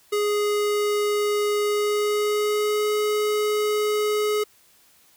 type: tone with pitch glide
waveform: square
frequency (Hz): 415.3 to 421.6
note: G#4 to G#4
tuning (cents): 0 to +26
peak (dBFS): -21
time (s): 0.12-4.44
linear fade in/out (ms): 10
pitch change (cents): +26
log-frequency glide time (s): 1.65-2.88
effects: white hiss -57 dBFS RMS until 5.16 s